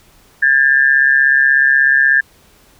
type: tone pair together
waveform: sine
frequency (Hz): 1626.5 / 1763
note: G#6 / A6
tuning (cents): -37 / +3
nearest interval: minor second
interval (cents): 140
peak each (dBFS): -11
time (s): 0.42-2.21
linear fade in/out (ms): 10
effects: pink hiss -49 dBFS RMS until 2.79 s